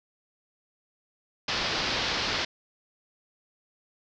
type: low-pass noise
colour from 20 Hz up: white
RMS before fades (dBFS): -29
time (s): 1.48-2.45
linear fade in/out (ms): 5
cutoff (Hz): 5200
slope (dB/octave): 48
effects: none